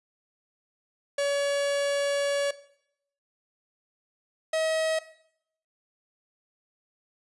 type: tone pair in turn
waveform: 45% pulse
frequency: 566 / 638.1 Hz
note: C#5 / D#5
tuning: +36 / +44 cents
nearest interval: major second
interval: 208 cents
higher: second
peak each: -24 / -24 dBFS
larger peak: neither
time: 1.18-2.51 / 4.53-4.99 s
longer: first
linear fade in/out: 5 ms
effects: noise-tail reverb RT60 0.7 s tail -17 dB re dry + resampled to 24000 Hz